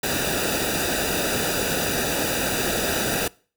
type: noise with comb filter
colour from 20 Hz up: pink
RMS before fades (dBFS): -24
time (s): 0.03-3.28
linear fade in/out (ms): 5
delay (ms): 0.93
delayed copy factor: -0.8
effects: noise-tail reverb RT60 0.4 s tail -23 dB re dry